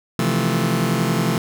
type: chord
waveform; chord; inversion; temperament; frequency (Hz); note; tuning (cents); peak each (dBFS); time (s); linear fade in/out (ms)
sawtooth; F major seventh; second; just; 130.96 / 163.7 / 174.61 / 218.3; C3 / E3 / F3 / A3; +2 / -12 / 0 / -13; -19; 0.19-1.38; 2
effects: none